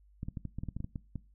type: clicks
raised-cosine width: 5 ms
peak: -25 dBFS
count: 12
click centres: 0.231 / 0.285 / 0.372 / 0.453 / 0.586 / 0.635 / 0.687 / 0.766 / 0.804 / 0.844 / 0.958 / 1.157 s
effects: noise-tail reverb RT60 0.3 s tail -20 dB re dry + added 50 Hz sine -59 dBFS peak until 1.34 s